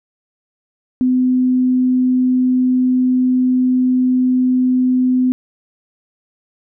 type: tone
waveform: sine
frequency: 253.9 Hz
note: B3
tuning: 48 cents sharp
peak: -11 dBFS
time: 1.01-5.32 s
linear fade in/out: 0 ms
effects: none